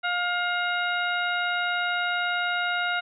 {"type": "harmonic tone with a mistuned harmonic", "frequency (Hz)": 709, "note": "F5", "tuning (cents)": 26, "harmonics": [1, 2, 3, 4, 5], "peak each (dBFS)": [-30, -26, -33, -34, -36], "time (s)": [0.03, 3.01], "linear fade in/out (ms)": 20, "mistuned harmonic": 5, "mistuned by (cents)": 110, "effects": []}